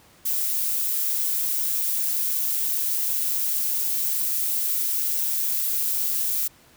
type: noise with amplitude modulation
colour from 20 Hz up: violet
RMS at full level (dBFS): -23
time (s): 0.25-6.48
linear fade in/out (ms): 10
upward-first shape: sine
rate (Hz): 145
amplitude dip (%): 30
effects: pink hiss -54 dBFS RMS until 6.76 s + high-pass 60 Hz 12 dB/octave